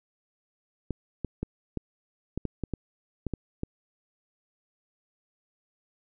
clicks, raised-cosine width 3 ms, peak -17 dBFS, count 11, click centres 0.907 / 1.247 / 1.43 / 1.773 / 2.376 / 2.453 / 2.637 / 2.737 / 3.267 / 3.337 / 3.634 s, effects none

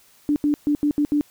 sine tone bursts at uneven times, 293.7 Hz, D4, in tune, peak -16 dBFS, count 6, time 0.29-0.36 / 0.44-0.54 / 0.67-0.75 / 0.83-0.91 / 0.98-1.05 / 1.12-1.21 s, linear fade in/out 0 ms, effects white hiss -55 dBFS RMS until 1.3 s

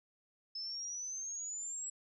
sine exponential sweep, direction up, 5200 to 7770 Hz, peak -39 dBFS, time 0.55-1.9 s, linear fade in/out 5 ms, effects none

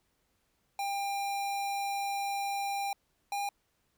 square tone pair in turn, 798 / 806.8 Hz, G5 / G5, +31 / +50 cents, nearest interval unison, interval 19 cents, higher second, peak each -32 / -32 dBFS, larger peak neither, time 0.79-2.93 / 3.32-3.49 s, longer first, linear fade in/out 2 ms, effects pink hiss -75 dBFS RMS until 3.97 s

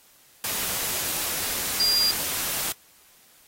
sine tone in noise, 4800 Hz, D8, 37 cents sharp, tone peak -19 dBFS, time 1.8-2.11 s, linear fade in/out 0 ms, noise white, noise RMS -28 dBFS, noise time 0.44-2.72 s, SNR +6 dB, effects white hiss -56 dBFS RMS until 3.47 s + AAC 48 kbps

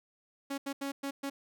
sawtooth tone bursts at uneven times, 277.2 Hz, C#4, in tune, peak -30 dBFS, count 5, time 0.5-0.58 / 0.66-0.73 / 0.81-0.92 / 1.03-1.11 / 1.23-1.3 s, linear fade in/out 10 ms, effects none

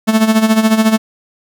45% pulse tone with tremolo, 220 Hz, A3, in tune, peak -6 dBFS, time 0.07-0.98 s, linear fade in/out 20 ms, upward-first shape sine, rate 14 Hz, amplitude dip 70%, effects none

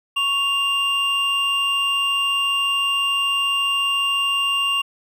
triangle tone pair together, 1108.7 / 2794 Hz, C#6 / F7, 0 / 0 cents, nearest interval octave + major third, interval 1600 cents, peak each -23 / -17 dBFS, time 0.16-4.82 s, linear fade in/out 10 ms, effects none

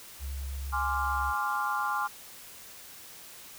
sine tone, 68.3 Hz, C#2, 25 cents flat, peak -33 dBFS, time 0.19-1.34 s, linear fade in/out 50 ms
sine chord, D half-diminished seventh, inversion second, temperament equal, 830.6 / 1046.5 / 1174.7 / 1396.9 Hz, Ab5 / C6 / D6 / F6, 0 / 0 / 0 / 0 cents, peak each -33 dBFS, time 0.72-2.08 s, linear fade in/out 20 ms
effects white hiss -48 dBFS RMS until 3.58 s

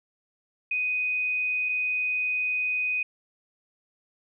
sine tone pair in turn, 2496 / 2496 Hz, D#7 / D#7, +5 / +5 cents, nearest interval unison, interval 0 cents, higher neither, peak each -24 dBFS, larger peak neither, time 0.71-1.69 / 1.69-3.03 s, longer second, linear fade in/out 5 ms, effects none

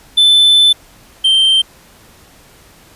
triangle tone pair in turn, 3520 / 3136 Hz, A7 / G7, 0 / 0 cents, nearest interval major second, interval 200 cents, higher first, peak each -4 / -6 dBFS, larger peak first, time 0.17-0.73 / 1.24-1.62 s, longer first, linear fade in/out 10 ms, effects pink hiss -44 dBFS RMS until 2.95 s + resampled to 32000 Hz

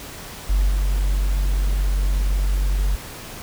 triangle tone with level steps, 47.5 Hz, F#1, 46 cents sharp, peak -11 / -14 dBFS, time 0.49-2.96 s, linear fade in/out 10 ms, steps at 0.68 s, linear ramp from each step 20 ms, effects tanh soft clip ceiling -11 dBFS + pink hiss -36 dBFS RMS until 3.42 s

